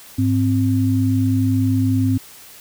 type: tone pair together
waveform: sine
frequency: 103.82 / 261.6 Hz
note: G#2 / C4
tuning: 0 / 0 cents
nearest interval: octave + major third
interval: 1600 cents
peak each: -17 dBFS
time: 0.18-2.18 s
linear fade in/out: 10 ms
effects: white hiss -42 dBFS RMS until 2.6 s